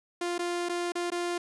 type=tone with dropouts; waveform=sawtooth; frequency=349.2 Hz; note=F4; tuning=in tune; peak=-25 dBFS; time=0.21-1.38 s; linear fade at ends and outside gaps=5 ms; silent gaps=0.381-0.391 / 0.688-0.694 / 0.921-0.953 / 1.103-1.118 s; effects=resampled to 24000 Hz + 10-bit